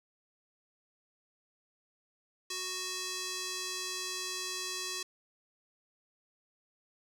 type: tone with band-pass filter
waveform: square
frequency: 370 Hz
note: F#4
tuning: in tune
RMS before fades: -38 dBFS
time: 2.5-5.03 s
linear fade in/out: 5 ms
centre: 5700 Hz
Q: 1.4
effects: none